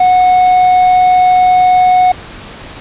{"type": "tone with quantisation", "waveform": "triangle", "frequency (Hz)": 733, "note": "F#5", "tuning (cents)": -16, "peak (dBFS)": -3, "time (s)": [0, 2.12], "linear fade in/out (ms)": 5, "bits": 5, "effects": ["pink hiss -30 dBFS RMS until 2.8 s", "resampled to 8000 Hz"]}